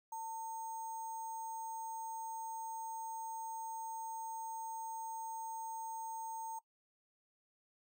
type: tone with sample-and-hold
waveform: sine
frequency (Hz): 900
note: A5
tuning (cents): +39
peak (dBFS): -40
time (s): 0.12-6.59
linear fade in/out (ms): 5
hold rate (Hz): 7350
effects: noise-tail reverb RT60 0.1 s tail -20 dB re dry